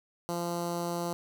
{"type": "tone with notch filter", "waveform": "10% pulse", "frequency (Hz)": 172.3, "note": "F3", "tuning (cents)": -23, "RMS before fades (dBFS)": -33, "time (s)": [0.29, 1.13], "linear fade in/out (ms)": 0, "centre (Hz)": 2400, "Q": 1, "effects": []}